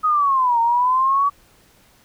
sine linear two-way sweep, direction down then up, 1267 to 916 to 1144 Hz, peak -14 dBFS, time 0.03-1.3 s, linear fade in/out 20 ms, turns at 0.6 s, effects pink hiss -54 dBFS RMS until 2.04 s

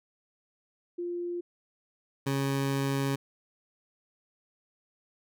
sine / 20% pulse tone pair in turn, 349.2 / 137.42 Hz, F4 / C#3, 0 / -15 cents, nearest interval octave + major third, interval 1615 cents, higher first, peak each -31 / -22 dBFS, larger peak second, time 0.98-1.41 / 2.26-3.16 s, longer second, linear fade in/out 10 ms, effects none

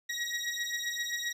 20% pulse beating tone pair, 1898 / 1905.6 Hz, A#6 / A#6, +31 / +38 cents, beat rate 7.6 Hz, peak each -30 dBFS, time 0.09-1.33 s, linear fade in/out 10 ms, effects low-pass 12000 Hz 12 dB/octave + 11-bit

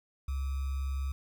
sine tone with sample-and-hold, 67.8 Hz, C#2, 38 cents flat, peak -30 dBFS, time 0.28-1.12 s, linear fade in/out 5 ms, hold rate 1225 Hz, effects none

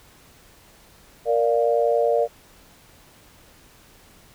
sine chord, Bb major, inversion none, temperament equal, 466.2 / 587.3 / 698.5 Hz, Bb4 / D5 / F5, 0 / 0 / 0 cents, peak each -20 / -21 / -24 dBFS, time 1.25-2.28 s, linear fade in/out 50 ms, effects pink hiss -52 dBFS RMS until 4.34 s

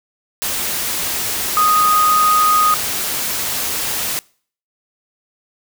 sine tone in noise, 1244.5 Hz, D#6, in tune, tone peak -11 dBFS, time 1.57-2.74 s, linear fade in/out 0 ms, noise white, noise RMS -21 dBFS, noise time 0.42-4.19 s, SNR +7 dB, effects noise-tail reverb RT60 0.5 s tail -25 dB re dry

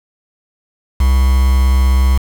triangle tone with quantisation, 65.41 Hz, C2, in tune, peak -6 dBFS, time 1-2.18 s, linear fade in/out 5 ms, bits 4, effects none

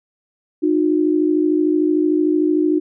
sine tone pair together, 306.7 / 360 Hz, D#4 / F#4, -25 / -47 cents, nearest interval minor third, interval 278 cents, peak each -15 / -18 dBFS, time 0.62-2.8 s, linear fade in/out 20 ms, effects none

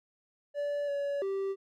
triangle tone with pitch steps, 578 / 567 / 390.1 Hz, D5 / C#5 / G4, -28 / +39 / -8 cents, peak -28 dBFS, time 0.54-1.56 s, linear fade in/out 50 ms, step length 340 ms, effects none

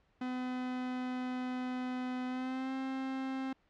45% pulse tone with pitch glide, 252.8 to 264.8 Hz, B3 to C4, +41 to +21 cents, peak -35 dBFS, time 0.21-3.53 s, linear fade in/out 5 ms, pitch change +80 cents, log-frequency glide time 2.27-2.73 s, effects pink hiss -72 dBFS RMS until 3.69 s + low-pass 3000 Hz 12 dB/octave

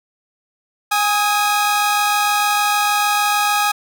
sawtooth tone pair together, 824 / 1259.3 Hz, G#5 / D#6, -14 / +20 cents, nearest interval perfect fifth, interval 734 cents, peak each -13 / -15 dBFS, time 0.91-3.72 s, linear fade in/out 10 ms, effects none

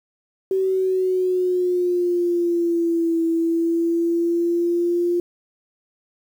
sine linear two-way sweep, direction down then up, 382.4 to 329.6 to 349.9 Hz, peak -17 dBFS, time 0.51-5.2 s, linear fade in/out 2 ms, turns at 3.24 s, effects 8-bit

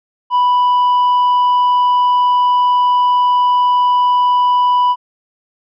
sine tone with tanh clipping, 987.8 Hz, B5, in tune, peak -10 dBFS, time 0.3-4.96 s, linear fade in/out 50 ms, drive 3 dB, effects none

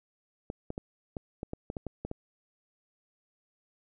clicks, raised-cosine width 2 ms, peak -22 dBFS, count 11, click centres 0.501 / 0.704 / 0.779 / 1.168 / 1.431 / 1.534 / 1.701 / 1.768 / 1.867 / 2.05 / 2.114 s, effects none

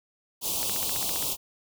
white band-stop noise, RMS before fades -29 dBFS, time 0.41-1.37 s, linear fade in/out 50 ms, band 1100 to 2700 Hz, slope 48 dB/octave
click train, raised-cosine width 0.3 ms, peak -19 dBFS, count 10, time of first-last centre 0.63-1.226 s, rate 15.1 Hz
effects none

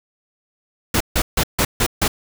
pink noise bursts, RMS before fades -17 dBFS, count 6, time 0.94-2.08 s, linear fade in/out 5 ms, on 65 ms, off 150 ms, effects none

